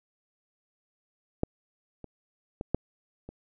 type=clicks; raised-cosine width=2 ms; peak=-12 / -28 / -20 / -11 / -28 dBFS; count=5; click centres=1.434 / 2.043 / 2.611 / 2.746 / 3.29 s; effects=none

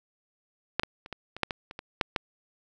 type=clicks; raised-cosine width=0.3 ms; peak=-8 / -13 / -27 / -20 / -23 / -8 / -15 / -25 / -21 / -7 / -10 dBFS; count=11; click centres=0.796 / 0.834 / 1.061 / 1.127 / 1.366 / 1.433 / 1.508 / 1.711 / 1.791 / 2.012 / 2.162 s; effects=none

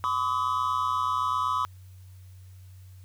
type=tone cluster; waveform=triangle; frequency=1016 / 1137 / 1265 Hz; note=B5 / C#6 / D#6; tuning=+49 / +44 / +28 cents; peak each=-27 dBFS; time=0.04-1.65 s; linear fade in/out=0 ms; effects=added 93 Hz sine -45 dBFS peak until 3.04 s + white hiss -63 dBFS RMS until 3.04 s

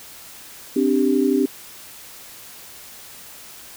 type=chord; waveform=sine; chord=C suspended second; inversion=none; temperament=equal; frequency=261.6 / 293.7 / 392 Hz; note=C4 / D4 / G4; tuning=0 / 0 / 0 cents; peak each=-19 / -20 / -20 dBFS; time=0.76-1.46 s; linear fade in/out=5 ms; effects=white hiss -41 dBFS RMS until 3.76 s

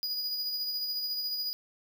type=tone with tremolo; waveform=square; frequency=4915 Hz; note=D#8; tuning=22 cents flat; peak=-30 dBFS; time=0.03-1.53 s; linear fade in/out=0 ms; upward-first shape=sine; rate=14 Hz; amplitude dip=35%; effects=none

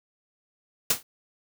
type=noise with exponential decay; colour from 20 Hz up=white; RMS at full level=-17 dBFS; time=0.9-1.03 s; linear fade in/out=5 ms; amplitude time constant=27 ms; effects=none

